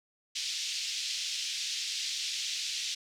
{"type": "band-pass noise", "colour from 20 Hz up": "white", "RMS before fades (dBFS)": -35, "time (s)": [0.35, 2.95], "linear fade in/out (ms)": 10, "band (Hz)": [2700, 5800], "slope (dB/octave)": 24, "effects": []}